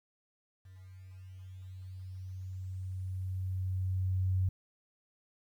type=tone with level ramp; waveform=sine; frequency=93.4 Hz; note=F#2; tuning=17 cents sharp; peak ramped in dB=-50 to -26 dBFS; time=0.65-4.49 s; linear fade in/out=5 ms; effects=11-bit